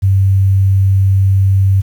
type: tone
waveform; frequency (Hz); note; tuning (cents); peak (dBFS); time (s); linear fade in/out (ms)
sine; 96.8; G2; -21; -7; 0.02-1.82; 20
effects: 7-bit